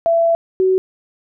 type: tone pair in turn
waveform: sine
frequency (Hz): 669 / 375.5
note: E5 / F#4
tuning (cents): +25 / +26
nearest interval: minor seventh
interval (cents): 999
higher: first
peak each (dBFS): -11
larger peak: neither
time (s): 0.06-0.35 / 0.6-0.78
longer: first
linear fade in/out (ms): 0
effects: none